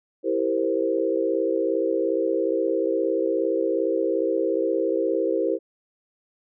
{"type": "chord", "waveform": "sine", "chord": "C dominant seventh", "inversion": "first", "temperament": "equal", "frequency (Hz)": [329.6, 392, 466.2, 523.3], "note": ["E4", "G4", "Bb4", "C5"], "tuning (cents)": [0, 0, 0, 0], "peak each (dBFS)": -26, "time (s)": [0.23, 5.59], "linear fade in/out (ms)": 50, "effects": []}